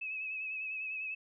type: tone with vibrato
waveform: sine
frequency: 2571 Hz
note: E7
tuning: 44 cents flat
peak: -36 dBFS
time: 0.01-1.15 s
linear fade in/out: 10 ms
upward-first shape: sine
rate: 10 Hz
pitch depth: 41 cents each way
effects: none